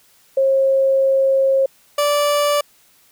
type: tone pair in turn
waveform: sine / 30% pulse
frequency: 538 / 583.1 Hz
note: C5 / D5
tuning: +48 / -13 cents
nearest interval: minor second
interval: 139 cents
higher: second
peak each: -12 / -12 dBFS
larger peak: neither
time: 0.37-1.66 / 1.98-2.61 s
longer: first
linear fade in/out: 5 ms
effects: white hiss -54 dBFS RMS until 3.11 s